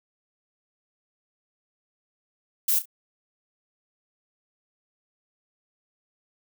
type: noise with echo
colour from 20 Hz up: violet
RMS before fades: -22 dBFS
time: 2.68-2.79 s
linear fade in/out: 5 ms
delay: 33 ms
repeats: 2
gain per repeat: -12 dB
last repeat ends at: 2.856 s
effects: none